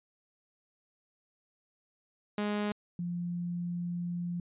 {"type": "tone pair in turn", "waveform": ["sawtooth", "sine"], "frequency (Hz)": [207.7, 174.33], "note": ["G#3", "F3"], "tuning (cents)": [0, -3], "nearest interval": "minor third", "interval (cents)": 303, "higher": "first", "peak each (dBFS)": [-26, -32], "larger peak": "first", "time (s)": [[2.38, 2.72], [2.99, 4.4]], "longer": "second", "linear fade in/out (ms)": 2, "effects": ["resampled to 8000 Hz"]}